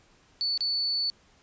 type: tone with dropouts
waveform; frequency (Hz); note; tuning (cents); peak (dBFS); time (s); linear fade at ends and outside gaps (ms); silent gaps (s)
sine; 4470; C#8; +14; -25; 0.41-1.1; 0; 0.576-0.607
effects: pink hiss -61 dBFS RMS until 1.42 s + resampled to 16000 Hz